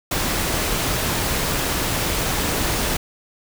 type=noise; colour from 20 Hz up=pink; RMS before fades=-22 dBFS; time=0.11-2.97 s; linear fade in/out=5 ms; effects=none